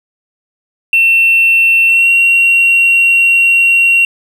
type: tone with pitch glide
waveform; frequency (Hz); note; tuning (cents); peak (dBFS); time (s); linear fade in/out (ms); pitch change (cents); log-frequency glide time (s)
triangle; 2700 to 2744; E7 to F7; +41 to -31; -3; 0.93-4.05; 2; +28; 1.87-2.09
effects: tanh soft clip ceiling -2 dBFS